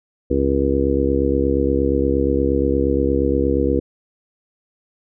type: harmonic tone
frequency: 68.5 Hz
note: C#2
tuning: 20 cents flat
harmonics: 1 / 2 / 3 / 4 / 5 / 6 / 7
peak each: -22 / -28 / -28 / -21 / -22 / -24 / -21 dBFS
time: 0.3-3.8 s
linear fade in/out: 10 ms
effects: none